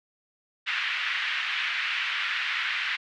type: band-pass noise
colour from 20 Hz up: pink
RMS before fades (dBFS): -29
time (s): 0.66-2.97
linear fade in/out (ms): 20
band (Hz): 1600 to 3100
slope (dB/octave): 24
effects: none